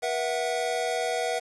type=chord; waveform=square; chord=B suspended fourth; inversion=none; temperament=equal with one note detuned; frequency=482.9 / 659.3 / 740 Hz; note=B4 / E5 / F#5; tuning=-39 / 0 / 0 cents; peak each=-31 dBFS; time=0.02-1.4 s; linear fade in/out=20 ms; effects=resampled to 24000 Hz + 8-bit